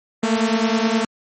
sawtooth beating tone pair, 220 / 229.6 Hz, A3 / A#3, 0 / -26 cents, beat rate 9.6 Hz, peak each -15 / -16 dBFS, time 0.23-1.05 s, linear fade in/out 5 ms, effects MP3 32 kbps

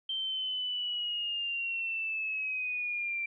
sine linear sweep, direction down, 3136 to 2349 Hz, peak -31 dBFS, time 0.09-3.26 s, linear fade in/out 5 ms, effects none

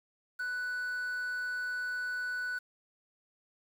triangle tone with quantisation, 1486 Hz, F#6, 7 cents sharp, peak -31 dBFS, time 0.39-2.59 s, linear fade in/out 10 ms, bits 9, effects none

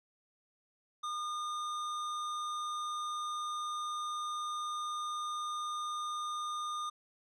square tone, 1216 Hz, D#6, 40 cents flat, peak -36 dBFS, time 1.03-6.9 s, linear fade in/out 10 ms, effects low-pass 7000 Hz 12 dB/octave

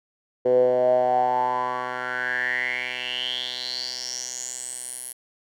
10% pulse tone with band-pass filter sweep, 125.3 Hz, B2, 25 cents sharp, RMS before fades -25 dBFS, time 0.45-5.13 s, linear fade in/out 10 ms, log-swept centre 460 to 11000 Hz, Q 8.2, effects none

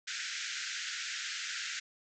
pink band-pass noise, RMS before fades -39 dBFS, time 0.07-1.8 s, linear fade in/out 10 ms, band 1400 to 7400 Hz, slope 96 dB/octave, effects none

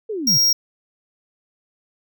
sine linear sweep, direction down, 460.2 to 112.9 Hz, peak -23 dBFS, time 0.09-0.38 s, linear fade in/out 10 ms
square tone, 5600 Hz, F8, 4 cents sharp, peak -14 dBFS, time 0.27-0.53 s, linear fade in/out 5 ms
effects none

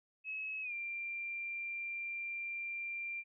sine tone with pitch glide, 2574 to 2374 Hz, E7 to D7, -42 to +18 cents, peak -38 dBFS, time 0.24-3.24 s, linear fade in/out 50 ms, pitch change -140 cents, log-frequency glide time 0.62-0.73 s, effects none

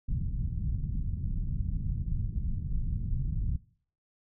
pink low-pass noise, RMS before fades -31 dBFS, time 0.08-3.57 s, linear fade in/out 10 ms, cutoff 160 Hz, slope 24 dB/octave, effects noise-tail reverb RT60 0.5 s tail -20 dB re dry

